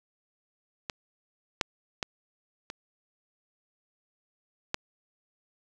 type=clicks; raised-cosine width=0.2 ms; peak=-15 / -7 / -12 / -20 / -10 dBFS; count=5; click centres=0.898 / 1.612 / 2.028 / 2.701 / 4.744 s; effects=none

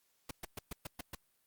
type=noise bursts; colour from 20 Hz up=pink; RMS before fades=-41 dBFS; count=7; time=0.29-1.15 s; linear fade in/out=5 ms; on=20 ms; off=120 ms; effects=white hiss -75 dBFS RMS until 1.46 s + Opus 48 kbps

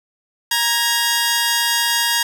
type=tone pair together; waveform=10% pulse; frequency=939.9 / 1646 Hz; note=A#5 / G#6; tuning=+14 / -16 cents; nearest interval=minor seventh; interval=970 cents; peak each=-10 dBFS; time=0.51-2.23 s; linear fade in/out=5 ms; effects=none

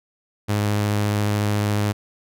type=tone with vibrato; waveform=sawtooth; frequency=103.83 Hz; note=G#2; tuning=in tune; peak=-15 dBFS; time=0.48-1.93 s; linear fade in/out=20 ms; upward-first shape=sine; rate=14 Hz; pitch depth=11 cents each way; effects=none

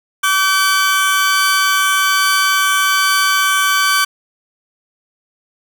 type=tone pair together; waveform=sawtooth; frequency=1150.8 / 1534 Hz; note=D6 / G6; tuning=-36 / -38 cents; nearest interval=perfect fourth; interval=498 cents; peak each=-11 dBFS; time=0.23-4.05 s; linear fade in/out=10 ms; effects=none

